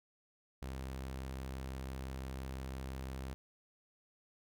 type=tone; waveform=sawtooth; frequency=65.9 Hz; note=C2; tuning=13 cents sharp; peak=-37 dBFS; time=0.62-3.34 s; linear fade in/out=0 ms; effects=none